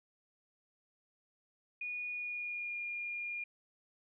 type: tone with pitch glide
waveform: sine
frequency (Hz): 2455 to 2416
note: D#7 to D7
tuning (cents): -24 to +48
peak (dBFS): -37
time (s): 1.81-3.44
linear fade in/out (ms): 5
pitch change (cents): -28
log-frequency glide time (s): 2.12-2.79
effects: none